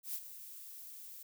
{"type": "noise with ADSR envelope", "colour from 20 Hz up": "violet", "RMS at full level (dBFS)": -38, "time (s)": [0.03, 1.23], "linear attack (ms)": 110, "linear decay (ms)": 55, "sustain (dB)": -12, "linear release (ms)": 6, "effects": []}